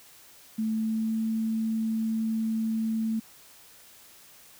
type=tone with pitch glide; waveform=sine; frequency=220 to 222.3 Hz; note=A3 to A3; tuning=0 to +18 cents; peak=-25 dBFS; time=0.58-3.2 s; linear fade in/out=10 ms; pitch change=+18 cents; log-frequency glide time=0.71-1.2 s; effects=white hiss -53 dBFS RMS until 4.59 s